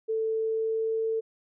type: tone with pitch glide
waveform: sine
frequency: 443.2 to 446.5 Hz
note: A4 to A4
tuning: +13 to +25 cents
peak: -25 dBFS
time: 0.08-1.21 s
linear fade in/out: 20 ms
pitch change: +12 cents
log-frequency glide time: 0.32-1.07 s
effects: none